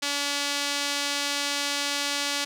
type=tone with band-pass filter; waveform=sawtooth; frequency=285.4 Hz; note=D4; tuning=49 cents flat; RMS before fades=-28 dBFS; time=0.02-2.45 s; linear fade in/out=10 ms; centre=4600 Hz; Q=0.96; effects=none